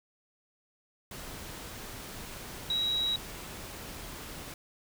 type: tone in noise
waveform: sine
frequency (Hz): 3856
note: B7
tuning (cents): -42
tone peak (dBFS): -27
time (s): 2.7-3.16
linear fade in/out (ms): 2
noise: pink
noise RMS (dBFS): -43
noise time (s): 1.11-4.54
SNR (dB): +13
effects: none